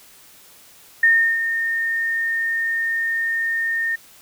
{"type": "tone with ADSR envelope", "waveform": "sine", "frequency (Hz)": 1828, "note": "A#6", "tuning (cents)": -34, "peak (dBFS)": -10, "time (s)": [1.03, 3.96], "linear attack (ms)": 5, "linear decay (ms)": 340, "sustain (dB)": -9, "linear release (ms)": 11, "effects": ["white hiss -48 dBFS RMS until 4.21 s"]}